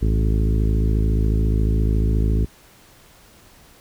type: harmonic tone with a mistuned harmonic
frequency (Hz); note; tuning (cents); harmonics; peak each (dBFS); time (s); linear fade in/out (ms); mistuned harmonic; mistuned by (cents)
54.2; A1; -25; 1 / 2 / 3 / 4 / 5 / 6 / 7 / 8; -17 / -23 / -27 / -29 / -31 / -33 / -34 / -35; 0.01-2.46; 20; 1; +98
effects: pink hiss -50 dBFS RMS until 3.8 s